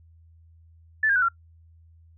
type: tone with pitch steps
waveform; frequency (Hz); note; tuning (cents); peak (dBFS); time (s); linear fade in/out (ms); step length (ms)
sine; 1749 / 1613.1 / 1487.8 / 1372.2; A6 / G6 / F#6 / F6; -11 / +49 / +9 / -31; -18; 1.03-1.286; 5; 64
effects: noise-tail reverb RT60 0.1 s tail -24 dB re dry + added 82 Hz sine -51 dBFS peak until 2.17 s